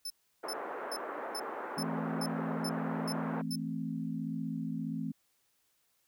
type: tone bursts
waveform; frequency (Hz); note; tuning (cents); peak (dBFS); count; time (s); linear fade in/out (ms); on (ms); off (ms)
sawtooth; 5274; E8; 0; -34; 9; 0.05-3.558; 5; 52; 380
type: band-pass noise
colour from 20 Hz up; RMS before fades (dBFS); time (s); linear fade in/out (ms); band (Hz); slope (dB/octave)
pink; -40; 0.43-3.42; 10; 360 to 1500; 24
type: chord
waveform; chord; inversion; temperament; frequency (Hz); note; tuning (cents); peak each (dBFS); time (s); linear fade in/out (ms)
sine; A minor; second; equal; 164.81 / 220 / 261.6; E3 / A3 / C4; 0 / 0 / 0; -38; 1.77-5.12; 10
effects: white hiss -74 dBFS RMS until 6.07 s